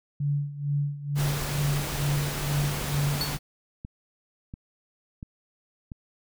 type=tone with tremolo; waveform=sine; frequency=143.8 Hz; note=D3; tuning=36 cents flat; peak=-22 dBFS; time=0.2-3.37 s; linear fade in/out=5 ms; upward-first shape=sine; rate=2.2 Hz; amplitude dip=80%
type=noise; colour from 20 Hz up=pink; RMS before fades=-32 dBFS; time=1.15-3.39 s; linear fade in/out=50 ms
type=click train; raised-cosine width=5 ms; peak=-25 dBFS; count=6; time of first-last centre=2.47-5.918 s; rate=1.45 Hz
type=tone with exponential decay; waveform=45% pulse; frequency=4435 Hz; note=C#8; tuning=in tune; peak=-23 dBFS; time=3.21-3.39 s; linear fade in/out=1 ms; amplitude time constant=37 ms
effects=none